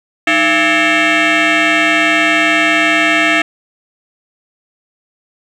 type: tone with frequency modulation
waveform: sine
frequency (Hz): 183.7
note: F#3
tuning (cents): -12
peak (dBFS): -6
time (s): 0.27-3.42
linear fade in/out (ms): 5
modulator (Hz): 495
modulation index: 5.4
effects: tanh soft clip ceiling -8 dBFS + 8-bit